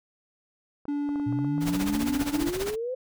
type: clicks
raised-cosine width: 1 ms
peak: -28 dBFS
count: 12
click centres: 0.854 / 1.091 / 1.158 / 1.198 / 1.326 / 1.389 / 1.446 / 1.581 / 1.655 / 1.75 / 1.799 / 1.844 s
type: tone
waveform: triangle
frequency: 288.7 Hz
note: D4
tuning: 30 cents flat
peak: -24 dBFS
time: 0.88-2.49 s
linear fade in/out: 5 ms
type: exponential sweep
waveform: sine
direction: up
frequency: 116.54 to 523.3 Hz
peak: -28 dBFS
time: 1.26-2.95 s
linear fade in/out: 10 ms
type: noise with tremolo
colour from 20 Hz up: pink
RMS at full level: -31 dBFS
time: 1.6-2.76 s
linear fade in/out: 50 ms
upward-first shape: sine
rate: 15 Hz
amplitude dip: 80%
effects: none